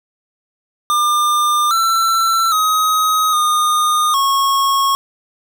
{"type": "tone with pitch steps", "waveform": "square", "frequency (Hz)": [1200, 1342, 1262, 1224, 1096], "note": ["D6", "E6", "D#6", "D#6", "C#6"], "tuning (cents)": [37, 31, 24, -29, -20], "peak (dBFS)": -13, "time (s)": [0.9, 4.95], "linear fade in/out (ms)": 0, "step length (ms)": 810, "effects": []}